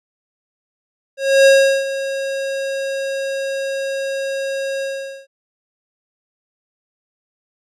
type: tone with ADSR envelope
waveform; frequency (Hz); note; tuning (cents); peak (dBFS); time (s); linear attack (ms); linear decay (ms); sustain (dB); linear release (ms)
square; 544; C#5; -33; -7; 1.17-5.27; 290; 380; -14; 450
effects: low-pass 8000 Hz 12 dB/octave